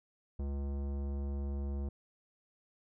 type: tone with tanh clipping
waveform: sine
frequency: 69.9 Hz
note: C#2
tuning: 15 cents sharp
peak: -36 dBFS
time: 0.39-1.89 s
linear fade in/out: 5 ms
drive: 17 dB
effects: none